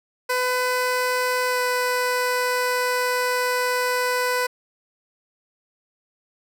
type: tone with pitch glide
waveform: 15% pulse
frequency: 502 to 498.5 Hz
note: B4 to B4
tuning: +28 to +16 cents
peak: -14 dBFS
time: 0.29-4.47 s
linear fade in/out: 10 ms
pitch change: -12 cents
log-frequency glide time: 1.48-1.6 s
effects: none